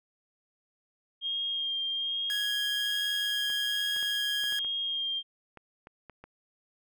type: tone with vibrato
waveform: sine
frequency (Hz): 3222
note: G7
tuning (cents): +47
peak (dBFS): -29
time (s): 1.21-5.23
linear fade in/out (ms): 50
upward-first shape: sine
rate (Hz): 1.2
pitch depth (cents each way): 16
type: tone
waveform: sawtooth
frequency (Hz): 1667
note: G#6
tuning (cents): +6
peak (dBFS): -29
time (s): 2.3-4.59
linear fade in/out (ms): 0
type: clicks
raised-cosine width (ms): 0.5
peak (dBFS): -32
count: 10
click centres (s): 3.501 / 3.964 / 4.028 / 4.439 / 4.524 / 4.647 / 5.573 / 5.871 / 6.097 / 6.24
effects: none